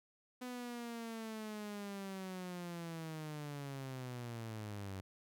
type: linear sweep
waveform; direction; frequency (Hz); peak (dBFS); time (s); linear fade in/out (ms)
sawtooth; down; 251.1 to 93.9; -39; 0.41-5.01; 10
effects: none